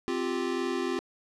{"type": "chord", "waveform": "square", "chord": "C suspended fourth", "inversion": "none", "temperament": "equal", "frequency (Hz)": [261.6, 349.2, 392], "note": ["C4", "F4", "G4"], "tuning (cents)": [0, 0, 0], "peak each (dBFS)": [-34, -32, -34], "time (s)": [0.08, 0.99], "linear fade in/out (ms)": 0, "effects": ["low-pass 6000 Hz 12 dB/octave"]}